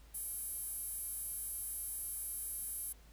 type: tone with high-pass filter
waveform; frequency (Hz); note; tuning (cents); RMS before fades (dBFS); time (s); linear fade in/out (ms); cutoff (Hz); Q
sawtooth; 776; G5; -18; -42; 0.14-2.93; 10; 11000; 7.2
effects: added 53 Hz sine -57 dBFS peak until 3.12 s + pink hiss -65 dBFS RMS until 3.12 s